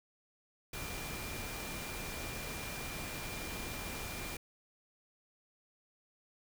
sine tone in noise, 2390 Hz, D7, 30 cents sharp, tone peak -48 dBFS, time 0.73-4.37 s, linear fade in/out 5 ms, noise pink, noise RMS -42 dBFS, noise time 0.73-4.37 s, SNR -9 dB, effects none

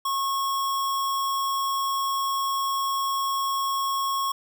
sine tone with sample-and-hold, 1090 Hz, C#6, 29 cents flat, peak -23 dBFS, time 0.05-4.32 s, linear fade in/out 5 ms, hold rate 4410 Hz, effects none

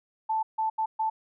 sine tone bursts at uneven times, 880 Hz, A5, in tune, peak -24 dBFS, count 4, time 0.29-0.43 / 0.58-0.7 / 0.78-0.86 / 0.99-1.1 s, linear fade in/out 10 ms, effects none

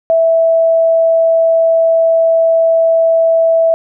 sine tone, 657 Hz, E5, 6 cents flat, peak -7 dBFS, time 0.1-3.74 s, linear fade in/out 0 ms, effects none

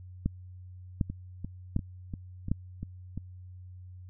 two click trains, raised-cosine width 5 ms, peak -14 / -23 dBFS, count 4 / 7, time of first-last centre 0.26-2.516 / 1.1-3.176 s, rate 1.33 / 2.89 Hz, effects added 91 Hz sine -44 dBFS peak until 4.09 s

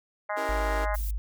harmonic tone, 207.7 Hz, G#3, in tune, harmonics 3 / 4 / 5 / 6 / 7 / 8 / 9 / 10, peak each -32 / -34 / -36 / -38 / -39 / -40 / -41 / -42 dBFS, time 0.29-0.96 s, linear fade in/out 10 ms
sawtooth chord, C# diminished seventh, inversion none, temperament equal, 277.2 / 329.6 / 392 / 466.2 Hz, C#4 / E4 / G4 / Bb4, 0 / 0 / 0 / 0 cents, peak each -37 / -37 / -39 / -33 dBFS, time 0.36-0.86 s, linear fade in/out 20 ms
sine tone, 51.5 Hz, G#1, 14 cents flat, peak -27 dBFS, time 0.49-1.18 s, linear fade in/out 0 ms
violet noise, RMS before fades -40 dBFS, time 0.94-1.11 s, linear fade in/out 5 ms
effects none

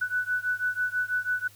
sine beating tone pair, 1485 / 1491.1 Hz, F#6 / F#6, +6 / +13 cents, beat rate 6.1 Hz, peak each -28 / -29 dBFS, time 0.01-1.48 s, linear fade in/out 10 ms, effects added 103 Hz sine -56 dBFS peak until 1.55 s + white hiss -55 dBFS RMS until 1.55 s

